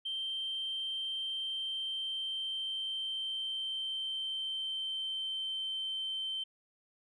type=tone with pitch glide; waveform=sine; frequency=3136 to 3104 Hz; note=G7 to G7; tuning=0 to -18 cents; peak=-33 dBFS; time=0.05-6.44 s; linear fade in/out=10 ms; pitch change=-18 cents; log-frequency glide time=1.29-5.63 s; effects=tanh soft clip ceiling -30 dBFS